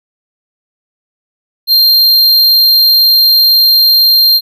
square tone, 4186 Hz, C8, in tune, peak -5 dBFS, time 1.67-4.41 s, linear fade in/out 50 ms, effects none

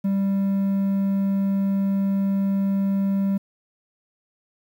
triangle tone, 196 Hz, G3, in tune, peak -17 dBFS, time 0.04-3.38 s, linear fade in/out 10 ms, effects 9-bit

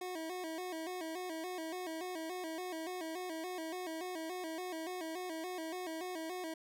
25% pulse tone with vibrato, 342.8 Hz, F4, 32 cents flat, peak -36 dBFS, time 0.01-6.54 s, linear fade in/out 5 ms, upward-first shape square, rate 3.5 Hz, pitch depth 110 cents each way, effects none

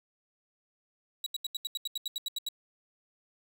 40% pulse tone bursts, 3887 Hz, B7, 28 cents flat, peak -30 dBFS, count 13, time 1.24-2.487 s, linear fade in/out 2 ms, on 23 ms, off 79 ms, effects 10-bit

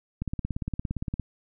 click train, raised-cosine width 5 ms, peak -17 dBFS, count 18, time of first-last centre 0.22-1.197 s, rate 17.4 Hz, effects none

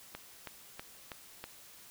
click train, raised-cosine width 0.3 ms, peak -25 dBFS, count 5, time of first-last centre 0.15-1.44 s, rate 3.1 Hz, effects white hiss -55 dBFS RMS until 1.9 s

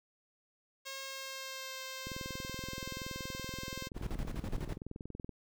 5% pulse tone with pitch glide, 539 to 525.5 Hz, C#5 to C5, -49 to +7 cents, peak -30 dBFS, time 0.85-3.89 s, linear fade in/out 20 ms, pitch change -44 cents, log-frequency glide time 1.01-1.78 s
click train, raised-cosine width 3 ms, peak -30 dBFS, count 69, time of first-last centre 2.07-5.293 s, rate 21.1 Hz
brown noise with tremolo, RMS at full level -36 dBFS, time 3.94-4.78 s, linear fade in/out 50 ms, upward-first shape square, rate 12 Hz, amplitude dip 70%
effects none

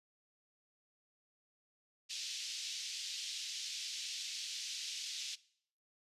white band-pass noise, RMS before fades -43 dBFS, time 2.09-5.36 s, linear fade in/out 20 ms, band 2800 to 6000 Hz, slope 24 dB/octave, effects noise-tail reverb RT60 0.6 s tail -20 dB re dry + resampled to 32000 Hz

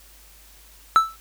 triangle tone with exponential decay, 1318.5 Hz, E6, in tune, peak -6 dBFS, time 0.96-1.16 s, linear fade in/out 0 ms, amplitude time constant 42 ms, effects added 50 Hz sine -51 dBFS peak until 1.2 s + white hiss -51 dBFS RMS until 1.2 s

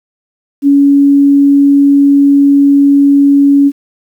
sine tone, 281.3 Hz, C#4, 26 cents sharp, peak -3 dBFS, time 0.62-3.72 s, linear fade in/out 50 ms, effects 7-bit

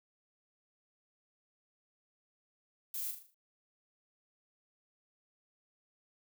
violet noise with echo, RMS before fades -39 dBFS, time 2.94-3.11 s, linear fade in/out 2 ms, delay 39 ms, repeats 6, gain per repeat -6 dB, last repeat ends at 3.344 s, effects none

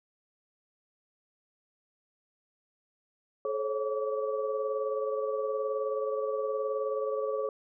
sine tone cluster, 431 / 541 / 560 / 1147 Hz, A4 / C#5 / C#5 / D6, -36 / -42 / +18 / -41 cents, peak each -32 / -32 / -40 / -39 dBFS, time 3.45-7.49 s, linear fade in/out 2 ms, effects none

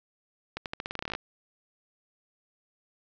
accelerating click train, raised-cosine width 0.3 ms, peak -17 dBFS, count 15, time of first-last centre 0.57-1.151 s, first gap 88 ms, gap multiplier 0.87, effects resampled to 16000 Hz + 8-bit

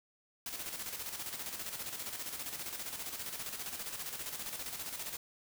white noise with tremolo, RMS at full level -40 dBFS, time 0.46-5.17 s, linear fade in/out 2 ms, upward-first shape square, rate 15 Hz, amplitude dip 50%, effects none

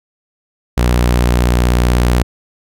sawtooth tone with vibrato, 60.5 Hz, B1, 35 cents flat, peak -6 dBFS, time 0.77-2.23 s, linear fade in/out 10 ms, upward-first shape triangle, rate 16 Hz, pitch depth 59 cents each way, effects none

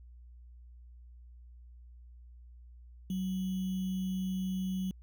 sine tone with sample-and-hold, 187.2 Hz, F#3, 20 cents sharp, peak -31 dBFS, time 3.1-4.91 s, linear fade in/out 2 ms, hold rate 3150 Hz, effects added 60 Hz sine -50 dBFS peak until 5.02 s

